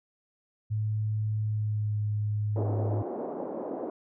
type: tone with pitch glide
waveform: sine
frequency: 107.4 to 105.19 Hz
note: A2 to G#2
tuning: -41 to +23 cents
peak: -26 dBFS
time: 0.7-3.03 s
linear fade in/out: 20 ms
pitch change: -36 cents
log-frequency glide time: 1.43-1.99 s
type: band-pass noise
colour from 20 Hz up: pink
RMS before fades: -35 dBFS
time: 2.56-3.9 s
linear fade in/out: 2 ms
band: 270 to 710 Hz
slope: 24 dB/octave
effects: none